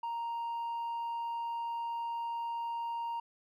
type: tone with hard clipping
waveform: triangle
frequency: 932.3 Hz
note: A#5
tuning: in tune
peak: -33 dBFS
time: 0.03-3.2 s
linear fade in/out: 5 ms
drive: 1 dB
effects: none